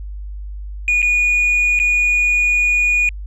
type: tone with dropouts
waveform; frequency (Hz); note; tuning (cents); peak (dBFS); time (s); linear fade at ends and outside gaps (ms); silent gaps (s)
sine; 2452; D#7; -26; -10; 0.88-3.09; 1; 1.019-1.027 / 1.791-1.799
effects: tanh soft clip ceiling -11 dBFS + added 50 Hz sine -26 dBFS peak until 3.26 s